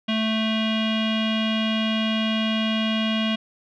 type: tone with low-pass filter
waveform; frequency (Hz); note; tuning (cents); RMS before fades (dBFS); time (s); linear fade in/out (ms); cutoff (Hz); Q
square; 220; A3; 0; -23; 0.08-3.36; 10; 3100; 8.1
effects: none